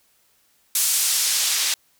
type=noise with band-pass filter sweep; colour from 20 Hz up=white; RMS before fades=-21 dBFS; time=0.75-1.74 s; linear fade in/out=2 ms; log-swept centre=8800 to 4200 Hz; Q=0.77; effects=white hiss -62 dBFS RMS until 1.99 s